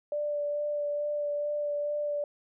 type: tone with vibrato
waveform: sine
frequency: 587 Hz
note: D5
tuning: 1 cent flat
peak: -28 dBFS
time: 0.12-2.24 s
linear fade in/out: 2 ms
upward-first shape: sine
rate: 2.3 Hz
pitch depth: 13 cents each way
effects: none